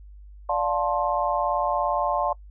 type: chord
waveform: sine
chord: D minor seventh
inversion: none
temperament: just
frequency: 587.3 / 704.8 / 881 / 1057.2 Hz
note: D5 / F5 / A5 / C6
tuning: 0 / +16 / +2 / +18 cents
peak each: -27 dBFS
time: 0.49-2.33 s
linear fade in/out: 5 ms
effects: noise-tail reverb RT60 0.1 s tail -23 dB re dry + added 50 Hz sine -42 dBFS peak until 2.5 s